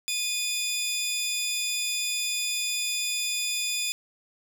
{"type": "tone pair together", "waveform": "20% pulse", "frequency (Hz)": [2471, 3495], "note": ["D#7", "A7"], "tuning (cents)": [-13, -12], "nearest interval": "tritone", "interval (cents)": 601, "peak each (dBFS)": -24, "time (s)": [0.08, 3.92], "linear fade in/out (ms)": 0, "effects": []}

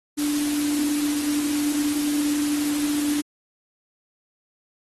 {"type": "tone in noise", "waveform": "sine", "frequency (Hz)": 293.7, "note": "D4", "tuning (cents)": 0, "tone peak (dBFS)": -21, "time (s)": [0.17, 3.22], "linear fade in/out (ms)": 20, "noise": "white", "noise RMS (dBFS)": -31, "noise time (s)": [0.17, 3.22], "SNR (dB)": 7, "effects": ["AAC 32 kbps"]}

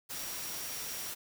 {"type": "tone in noise", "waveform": "sine", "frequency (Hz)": 5650, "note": "F8", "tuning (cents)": 19, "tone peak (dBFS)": -46, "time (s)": [0.14, 1.11], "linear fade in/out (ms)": 20, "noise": "white", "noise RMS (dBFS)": -40, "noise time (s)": [0.09, 1.15], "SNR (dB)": -9, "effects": []}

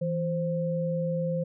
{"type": "tone pair together", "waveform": "sine", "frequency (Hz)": [164.83, 523.3], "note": ["E3", "C5"], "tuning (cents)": [0, 0], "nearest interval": "octave + minor sixth", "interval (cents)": 2000, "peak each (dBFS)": [-28, -29], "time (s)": [0.01, 1.44], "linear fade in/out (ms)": 10, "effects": []}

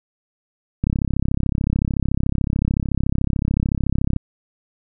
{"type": "click train", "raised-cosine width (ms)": 5, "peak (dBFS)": -7, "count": 113, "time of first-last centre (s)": [0.84, 4.163], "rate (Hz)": 33.7, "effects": []}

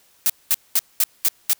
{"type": "noise bursts", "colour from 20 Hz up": "blue", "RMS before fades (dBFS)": -17, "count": 6, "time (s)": [0.26, 1.532], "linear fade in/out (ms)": 0, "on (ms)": 37, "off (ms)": 210, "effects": ["white hiss -57 dBFS RMS until 1.59 s"]}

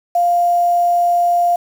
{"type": "tone with quantisation", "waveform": "sine", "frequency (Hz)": 698.5, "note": "F5", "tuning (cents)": 0, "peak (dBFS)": -11, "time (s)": [0.15, 1.56], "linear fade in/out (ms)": 5, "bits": 6, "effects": []}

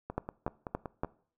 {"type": "two click trains", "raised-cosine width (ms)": 1, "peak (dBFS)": [-17, -23], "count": [4, 6], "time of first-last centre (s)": [[0.18, 1.035], [0.1, 1.047]], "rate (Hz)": [3.51, 5.28], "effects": ["noise-tail reverb RT60 0.5 s tail -21 dB re dry"]}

